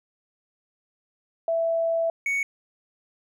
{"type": "tone pair in turn", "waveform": ["sine", "triangle"], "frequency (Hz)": [662, 2227], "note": ["E5", "C#7"], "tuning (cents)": [7, 7], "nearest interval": "octave + major sixth", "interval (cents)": 2100, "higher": "second", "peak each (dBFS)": -21, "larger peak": "neither", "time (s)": [[1.48, 2.1], [2.26, 2.43]], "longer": "first", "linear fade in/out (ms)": 2, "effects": []}